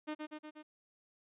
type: tone with echo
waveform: sawtooth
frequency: 305.2 Hz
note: D#4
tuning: 33 cents flat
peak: -33 dBFS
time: 0.07-0.15 s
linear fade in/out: 20 ms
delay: 120 ms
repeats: 4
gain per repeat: -3 dB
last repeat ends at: 0.63 s
effects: resampled to 8000 Hz